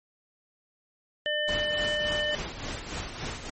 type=harmonic tone; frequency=600 Hz; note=D5; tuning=37 cents sharp; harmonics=1 / 3 / 5; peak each=-30 / -30 / -30 dBFS; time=1.26-2.35 s; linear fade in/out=0 ms
type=noise with tremolo; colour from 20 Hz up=pink; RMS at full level=-33 dBFS; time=1.48-3.5 s; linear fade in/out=5 ms; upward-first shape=triangle; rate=3.5 Hz; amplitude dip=65%
effects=MP3 32 kbps